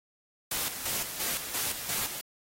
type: noise with tremolo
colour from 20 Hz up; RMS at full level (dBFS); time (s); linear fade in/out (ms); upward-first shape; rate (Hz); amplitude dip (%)
white; -31; 0.51-2.21; 5; square; 2.9; 55
effects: AAC 48 kbps